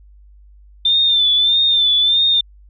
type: tone with vibrato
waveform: sine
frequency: 3565 Hz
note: A7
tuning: 22 cents sharp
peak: -11 dBFS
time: 0.85-2.41 s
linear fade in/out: 5 ms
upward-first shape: sine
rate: 1.6 Hz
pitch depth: 57 cents each way
effects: added 50 Hz sine -42 dBFS peak until 2.69 s